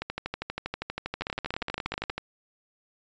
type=two click trains; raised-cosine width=0.3 ms; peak=-15 / -15 dBFS; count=16 / 28; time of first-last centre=1.21-2.098 / 0.02-2.18 s; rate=16.9 / 12.5 Hz; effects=resampled to 16000 Hz